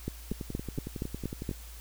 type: two click trains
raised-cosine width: 3 ms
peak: -19 / -23 dBFS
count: 7 / 14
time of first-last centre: 0.08-1.492 / 0.32-1.513 s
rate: 4.25 / 10.9 Hz
effects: added 57 Hz sine -44 dBFS peak until 1.8 s + white hiss -51 dBFS RMS until 1.8 s